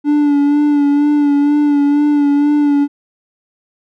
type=tone with vibrato; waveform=triangle; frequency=290.2 Hz; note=D4; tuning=21 cents flat; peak=-7 dBFS; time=0.04-2.88 s; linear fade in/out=50 ms; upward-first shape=sine; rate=2.1 Hz; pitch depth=31 cents each way; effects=none